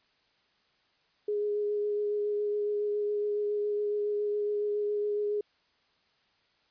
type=tone with vibrato; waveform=sine; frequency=415.3 Hz; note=G#4; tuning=in tune; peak=-27 dBFS; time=1.28-5.41 s; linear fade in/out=5 ms; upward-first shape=sine; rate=7.2 Hz; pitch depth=12 cents each way; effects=white hiss -69 dBFS RMS until 6.7 s + resampled to 11025 Hz